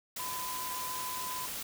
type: tone in noise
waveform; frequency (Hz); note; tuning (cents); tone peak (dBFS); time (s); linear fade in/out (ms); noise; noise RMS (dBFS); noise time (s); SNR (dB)
sine; 1009; B5; +37; -38; 0.19-1.46; 5; white; -39; 0.16-1.63; -2
effects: none